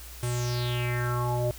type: tone with low-pass filter sweep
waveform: square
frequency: 121.9 Hz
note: B2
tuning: 22 cents flat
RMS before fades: -28 dBFS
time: 0.23-1.51 s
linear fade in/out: 0 ms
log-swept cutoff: 9800 to 560 Hz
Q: 5.3
effects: added 60 Hz sine -43 dBFS peak until 1.58 s + white hiss -46 dBFS RMS until 1.58 s